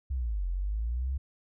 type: linear two-way sweep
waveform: sine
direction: down then up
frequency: 68.8 to 42.9 to 68.8 Hz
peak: -28 dBFS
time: 0.1-1.18 s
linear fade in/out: 10 ms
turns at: 0.48 s
effects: none

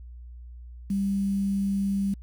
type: tone with quantisation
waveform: sine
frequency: 197.4 Hz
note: G3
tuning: 12 cents sharp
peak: -23 dBFS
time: 0.9-2.14 s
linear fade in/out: 5 ms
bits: 8
effects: added 60 Hz sine -40 dBFS peak until 2.22 s

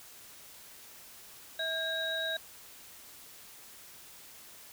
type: tone cluster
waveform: sine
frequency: 649 / 1613 / 3823 Hz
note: E5 / G6 / A#7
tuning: -27 / +49 / +43 cents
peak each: -37 / -35 / -35 dBFS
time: 1.59-2.37 s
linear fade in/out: 5 ms
effects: white hiss -52 dBFS RMS until 4.72 s

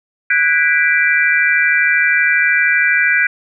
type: chord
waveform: sine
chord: G# half-diminished seventh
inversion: third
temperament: equal with one note detuned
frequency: 1480 / 1632.7 / 1975.5 / 2349 Hz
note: F#6 / G#6 / B6 / D7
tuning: 0 / -30 / 0 / 0 cents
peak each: -16 dBFS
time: 0.3-3.27 s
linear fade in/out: 5 ms
effects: none

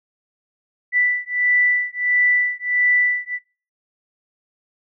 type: beating tone pair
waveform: sine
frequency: 1975.5 / 1977 Hz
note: B6 / B6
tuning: 0 / +1 cents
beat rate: 1.5 Hz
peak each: -19 / -19 dBFS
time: 0.92-3.39 s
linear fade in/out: 50 ms
effects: noise-tail reverb RT60 0.4 s tail -24 dB re dry

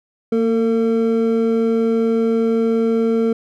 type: tone pair together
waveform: triangle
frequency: 229.1 / 452.1 Hz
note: A#3 / A4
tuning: -30 / +47 cents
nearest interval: octave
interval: 1177 cents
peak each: -15 dBFS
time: 0.32-3.33 s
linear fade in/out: 5 ms
effects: none

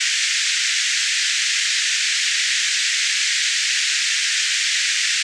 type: band-pass noise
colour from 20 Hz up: pink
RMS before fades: -20 dBFS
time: 0-5.23 s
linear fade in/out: 10 ms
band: 1700 to 7800 Hz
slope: 48 dB/octave
effects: none

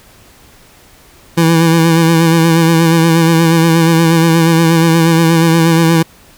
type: tone with vibrato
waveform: 25% pulse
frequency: 164.81 Hz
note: E3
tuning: in tune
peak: -3 dBFS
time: 1.37-6.03 s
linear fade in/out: 10 ms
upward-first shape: sine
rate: 8.4 Hz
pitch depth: 36 cents each way
effects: pink hiss -43 dBFS RMS until 6.37 s

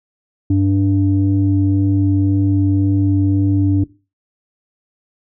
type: tone pair together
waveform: sine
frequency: 98 / 292.1 Hz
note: G2 / D4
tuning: 0 / -9 cents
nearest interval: octave + perfect fifth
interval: 1891 cents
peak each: -13 dBFS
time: 0.5-3.84 s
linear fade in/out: 5 ms
effects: noise-tail reverb RT60 0.3 s tail -19 dB re dry + tanh soft clip ceiling -5 dBFS

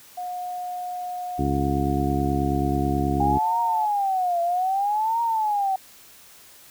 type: tone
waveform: sine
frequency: 721 Hz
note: F#5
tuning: 45 cents flat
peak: -28 dBFS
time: 0.17-3.86 s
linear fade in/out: 10 ms
type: harmonic tone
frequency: 69.3 Hz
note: C#2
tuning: in tune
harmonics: 1 / 2 / 3 / 4 / 5 / 6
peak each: -27 / -27 / -30 / -26 / -28 / -34 dBFS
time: 1.38-3.39 s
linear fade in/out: 20 ms
type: tone with vibrato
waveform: sine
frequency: 799 Hz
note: G5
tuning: 33 cents sharp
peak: -20 dBFS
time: 3.2-5.76 s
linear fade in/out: 5 ms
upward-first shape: triangle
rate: 0.62 Hz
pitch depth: 280 cents each way
effects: white hiss -49 dBFS RMS until 6.7 s

